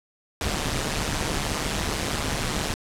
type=noise with amplitude modulation; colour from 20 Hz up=pink; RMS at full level=-23 dBFS; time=0.41-2.74 s; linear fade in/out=2 ms; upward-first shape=sine; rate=150 Hz; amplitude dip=80%; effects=low-pass 9000 Hz 12 dB/octave